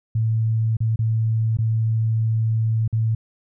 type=tone with dropouts; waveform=sine; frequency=111.7 Hz; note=A2; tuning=27 cents sharp; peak=-17 dBFS; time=0.15-3.15 s; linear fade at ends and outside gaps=5 ms; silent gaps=0.769-0.804 / 0.96-0.99 / 1.571-1.586 / 2.878-2.927 s; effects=none